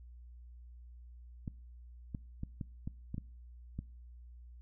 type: clicks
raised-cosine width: 5 ms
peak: -26 dBFS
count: 8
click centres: 1.478 / 2.148 / 2.434 / 2.612 / 2.875 / 3.144 / 3.181 / 3.79 s
effects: noise-tail reverb RT60 0.5 s tail -24 dB re dry + added 60 Hz sine -50 dBFS peak until 4.61 s